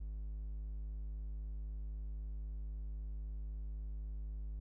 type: tone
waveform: triangle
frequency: 51.91 Hz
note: G#1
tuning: in tune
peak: -38 dBFS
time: 0-4.6 s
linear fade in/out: 10 ms
effects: none